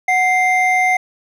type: tone pair together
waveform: triangle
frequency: 740 / 2093 Hz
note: F#5 / C7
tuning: 0 / 0 cents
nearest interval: octave + tritone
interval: 1800 cents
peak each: -13 dBFS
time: 0.08-0.97 s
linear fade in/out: 5 ms
effects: none